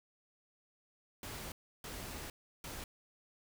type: noise bursts at uneven times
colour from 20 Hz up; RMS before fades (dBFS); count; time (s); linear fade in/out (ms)
pink; -45; 3; 1.23-1.52 / 1.84-2.3 / 2.64-2.84; 2
effects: none